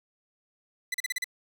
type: tone bursts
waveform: sawtooth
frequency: 2000 Hz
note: B6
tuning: 21 cents sharp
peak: -24 dBFS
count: 6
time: 0.92-1.243 s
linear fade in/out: 5 ms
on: 23 ms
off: 37 ms
effects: 9-bit